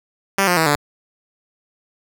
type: tone with pitch steps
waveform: 5% pulse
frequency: 196 / 177.67 / 161.05 / 145.99 Hz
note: G3 / F3 / E3 / D3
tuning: 0 / +30 / -40 / -10 cents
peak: -3 dBFS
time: 0.38-0.756 s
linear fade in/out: 5 ms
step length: 94 ms
effects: none